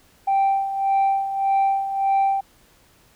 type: tone with tremolo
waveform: sine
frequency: 783 Hz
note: G5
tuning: 2 cents flat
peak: -13 dBFS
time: 0.27-2.41 s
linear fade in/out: 10 ms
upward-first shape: sine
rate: 1.7 Hz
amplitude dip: 70%
effects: tanh soft clip ceiling -14 dBFS + pink hiss -56 dBFS RMS until 3.15 s